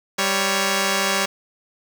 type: tone pair together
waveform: 5% pulse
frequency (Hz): 196.22 / 555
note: G3 / C#5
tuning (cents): +2 / +2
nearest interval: octave + tritone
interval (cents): 1800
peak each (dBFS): -10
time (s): 0.18-1.26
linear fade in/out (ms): 10
effects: none